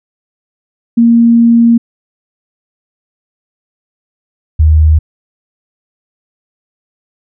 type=tone pair in turn; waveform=sine; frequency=233.1 / 77.79 Hz; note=A#3 / D#2; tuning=0 / 0 cents; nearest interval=octave + perfect fifth; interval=1900 cents; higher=first; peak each=-3 dBFS; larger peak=neither; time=0.97-1.78 / 4.59-4.99 s; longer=first; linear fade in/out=10 ms; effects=none